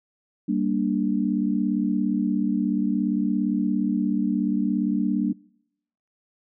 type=chord; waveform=sine; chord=G minor; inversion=none; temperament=equal; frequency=196 / 233.1 / 293.7 Hz; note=G3 / Bb3 / D4; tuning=0 / 0 / 0 cents; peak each=-25 dBFS; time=0.48-5.33 s; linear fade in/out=10 ms; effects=noise-tail reverb RT60 0.8 s tail -25 dB re dry